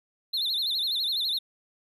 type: tone with vibrato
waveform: triangle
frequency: 3881 Hz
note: B7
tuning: 31 cents flat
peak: -24 dBFS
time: 0.33-1.39 s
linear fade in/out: 10 ms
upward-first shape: sine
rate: 12 Hz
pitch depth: 180 cents each way
effects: none